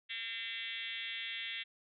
sine tone with frequency modulation, 2710 Hz, E7, 47 cents sharp, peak -38 dBFS, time 0.09-1.64 s, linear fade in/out 20 ms, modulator 221 Hz, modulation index 4.1, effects none

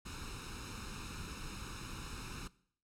pink noise with comb filter, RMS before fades -45 dBFS, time 0.05-2.48 s, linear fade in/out 10 ms, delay 0.76 ms, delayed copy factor +0.8, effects noise-tail reverb RT60 0.6 s tail -20 dB re dry + low-pass 9000 Hz 12 dB/octave

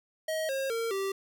square tone with pitch steps, 633 / 538.5 / 458.1 / 389.7 Hz, D#5 / C5 / A#4 / G4, +30 / +50 / -30 / -10 cents, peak -30 dBFS, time 0.28-1.12 s, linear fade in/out 5 ms, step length 210 ms, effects none

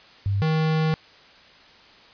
sine / square tone pair in turn, 99.4 / 157.79 Hz, G2 / D#3, +25 / +25 cents, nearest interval minor sixth, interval 800 cents, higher second, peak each -20 dBFS, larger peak neither, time 0.26-0.42 / 0.42-0.94 s, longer second, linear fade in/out 0 ms, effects white hiss -50 dBFS RMS until 2.13 s + resampled to 11025 Hz

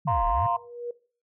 sine exponential two-way sweep, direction down then up, 178.3 to 34.44 to 123.7 Hz, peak -26 dBFS, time 0.05-0.47 s, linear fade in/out 10 ms, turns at 0.26 s
sine chord, F suspended fourth, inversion none, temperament equal, 698.5 / 932.3 / 1046.5 Hz, F5 / Bb5 / C6, 0 / 0 / 0 cents, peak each -26 dBFS, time 0.07-0.57 s, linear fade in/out 10 ms
sine tone with exponential growth, 479.7 Hz, A#4, 50 cents sharp, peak -28 dBFS, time 0.31-0.91 s, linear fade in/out 5 ms, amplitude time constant 130 ms
effects noise-tail reverb RT60 0.4 s tail -19 dB re dry + tanh soft clip ceiling -13 dBFS

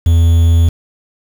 triangle tone with quantisation, 83.6 Hz, E2, 25 cents sharp, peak -4 dBFS, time 0.06-0.69 s, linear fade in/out 5 ms, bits 5, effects none

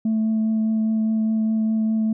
sine tone with vibrato, 220 Hz, A3, in tune, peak -16 dBFS, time 0.05-2.13 s, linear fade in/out 5 ms, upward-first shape triangle, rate 4.9 Hz, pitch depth 12 cents each way, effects tanh soft clip ceiling -16 dBFS

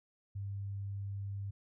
sine tone, 99.4 Hz, G2, 25 cents sharp, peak -37 dBFS, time 0.35-1.51 s, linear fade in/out 10 ms, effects none

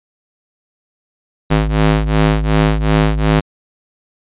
sawtooth ring-modulated tone, 105.7 Hz, G#2, 31 cents sharp, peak -4 dBFS, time 1.5-3.41 s, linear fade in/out 20 ms, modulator 51.5 Hz, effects resampled to 8000 Hz

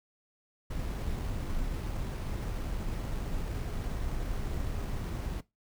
brown noise with sample-and-hold, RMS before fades -34 dBFS, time 0.7-5.41 s, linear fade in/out 10 ms, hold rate 7350 Hz, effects noise-tail reverb RT60 0.2 s tail -19 dB re dry

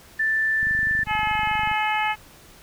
sine tone, 1766 Hz, A6, 6 cents sharp, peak -19 dBFS, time 0.19-1.04 s, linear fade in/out 10 ms
click train, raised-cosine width 5 ms, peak -24 dBFS, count 28, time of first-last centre 0.63-1.714 s, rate 24.9 Hz
harmonic tone, 427.9 Hz, A4, 48 cents flat, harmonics 2 / 3 / 4 / 5 / 6 / 7, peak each -23 / -31 / -29 / -28 / -30 / -34 dBFS, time 1.06-2.16 s, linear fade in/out 50 ms
effects pink hiss -49 dBFS RMS until 2.62 s

